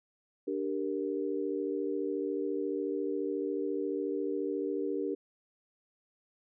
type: chord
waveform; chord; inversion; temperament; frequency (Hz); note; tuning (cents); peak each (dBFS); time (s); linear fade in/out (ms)
sine; G minor; second; equal; 293.7 / 392 / 466.2; D4 / G4 / Bb4; 0 / 0 / 0; -35 / -34 / -36; 0.47-5.15; 10
effects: none